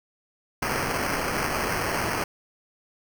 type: noise with sample-and-hold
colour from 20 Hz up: violet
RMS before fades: -27 dBFS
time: 0.62-2.24 s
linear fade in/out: 5 ms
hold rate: 3675 Hz
effects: none